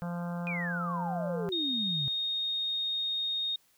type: harmonic tone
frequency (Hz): 173.5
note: F3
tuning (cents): -11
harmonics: 1 / 3 / 4 / 5 / 6 / 7 / 8 / 9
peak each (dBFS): -33 / -43 / -45 / -47 / -49 / -50 / -51 / -52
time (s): 0.02-1.49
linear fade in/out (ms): 0
type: exponential sweep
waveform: sine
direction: down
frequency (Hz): 2500 to 130.81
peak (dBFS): -33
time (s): 0.47-2.08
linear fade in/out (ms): 0
type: tone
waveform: sine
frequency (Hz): 3708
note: A#7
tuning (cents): -10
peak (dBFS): -29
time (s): 1.52-3.56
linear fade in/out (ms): 5
effects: white hiss -67 dBFS RMS until 3.77 s